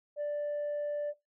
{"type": "tone", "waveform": "sine", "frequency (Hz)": 587.3, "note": "D5", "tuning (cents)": 0, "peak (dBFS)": -29, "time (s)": [0.16, 1.14], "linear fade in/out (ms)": 50, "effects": ["noise-tail reverb RT60 0.2 s tail -19 dB re dry", "tanh soft clip ceiling -30 dBFS"]}